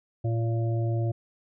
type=harmonic tone; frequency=114.7 Hz; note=A#2; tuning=28 cents flat; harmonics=1 / 3 / 5 / 6; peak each=-24 / -34 / -38 / -40 dBFS; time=0.24-1.12 s; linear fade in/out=10 ms; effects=none